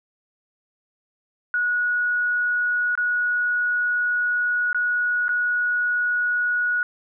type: tone with dropouts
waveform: sine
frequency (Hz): 1459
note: F#6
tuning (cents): -25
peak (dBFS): -19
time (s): 1.54-6.83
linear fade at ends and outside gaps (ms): 1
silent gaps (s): 2.953-2.976 / 4.73-4.746 / 5.282-5.291
effects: none